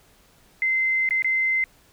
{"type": "tone with dropouts", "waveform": "sine", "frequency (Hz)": 2070, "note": "C7", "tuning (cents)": -19, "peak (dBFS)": -19, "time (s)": [0.62, 1.64], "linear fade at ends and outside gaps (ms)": 1, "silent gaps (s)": [[1.09, 1.108], [1.222, 1.245]], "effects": ["pink hiss -57 dBFS RMS until 1.92 s"]}